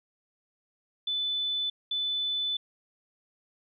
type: tone bursts at uneven times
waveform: sine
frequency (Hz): 3500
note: A7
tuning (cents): -10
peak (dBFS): -27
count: 2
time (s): 1.07-1.7 / 1.91-2.57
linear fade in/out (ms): 5
effects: none